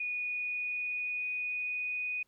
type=tone with pitch glide; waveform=sine; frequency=2463 to 2483 Hz; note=D#7 to D#7; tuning=-18 to -4 cents; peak=-32 dBFS; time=0-2.23 s; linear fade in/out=5 ms; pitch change=+14 cents; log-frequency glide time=0.14-2.07 s; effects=pink hiss -75 dBFS RMS until 2.27 s